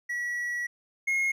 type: tone pair in turn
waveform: triangle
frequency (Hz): 1933 / 2155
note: B6 / C#7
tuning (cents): -38 / -49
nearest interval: major second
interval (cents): 189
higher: second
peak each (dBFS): -27 / -22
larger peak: second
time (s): 0.09-0.67 / 1.07-1.32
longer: first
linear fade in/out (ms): 10
effects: none